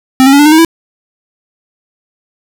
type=tone with pitch steps; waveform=square; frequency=261.6 / 271.9 / 282.7 / 293.8 / 305.4 / 317.4 / 330 Hz; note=C4 / C#4 / C#4 / D4 / D#4 / D#4 / E4; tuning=0 / -33 / +34 / +1 / -32 / +35 / +2 cents; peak=-3 dBFS; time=0.2-0.648 s; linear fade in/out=0 ms; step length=64 ms; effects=none